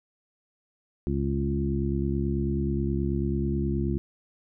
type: harmonic tone with a mistuned harmonic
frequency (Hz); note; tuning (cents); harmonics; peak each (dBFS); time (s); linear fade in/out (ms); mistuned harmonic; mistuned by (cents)
69.3; C#2; 0; 1 / 2 / 3 / 4 / 5; -29 / -30 / -30 / -35 / -31; 1.07-3.98; 0; 1; +25
effects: none